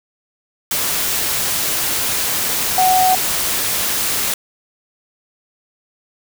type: tone in noise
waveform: sine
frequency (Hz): 744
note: F#5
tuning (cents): +9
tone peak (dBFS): -11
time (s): 2.78-3.15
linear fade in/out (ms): 2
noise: white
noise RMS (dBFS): -19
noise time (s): 0.71-4.34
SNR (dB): +5
effects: none